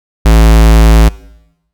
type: tone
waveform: square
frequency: 55 Hz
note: A1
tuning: in tune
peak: -3 dBFS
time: 0.25-1.09 s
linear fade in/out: 10 ms
effects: noise-tail reverb RT60 0.9 s tail -21 dB re dry